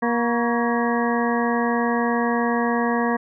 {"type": "harmonic tone with a mistuned harmonic", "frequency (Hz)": 236.8, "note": "A#3", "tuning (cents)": 27, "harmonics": [1, 2, 3, 4, 5, 7, 8], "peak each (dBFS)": [-22, -25, -27, -28, -29, -30, -31], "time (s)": [0.02, 3.17], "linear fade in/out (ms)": 10, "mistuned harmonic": 5, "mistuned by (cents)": -84, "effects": []}